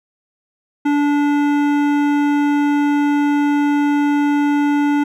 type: tone with hard clipping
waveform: triangle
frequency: 290 Hz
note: D4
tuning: 22 cents flat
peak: -15 dBFS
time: 0.85-5.04 s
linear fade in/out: 10 ms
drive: 18 dB
effects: none